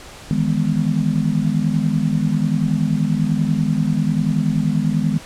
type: chord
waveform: sine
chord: E major seventh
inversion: third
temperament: just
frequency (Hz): 154.51 / 164.81 / 206 / 247.2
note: D#3 / E3 / G#3 / B3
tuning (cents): -12 / 0 / -14 / +2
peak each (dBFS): -20 / -22 / -20 / -23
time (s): 0.31-5.18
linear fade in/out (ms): 0
effects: pink hiss -38 dBFS RMS until 5.25 s + low-pass 9000 Hz 12 dB/octave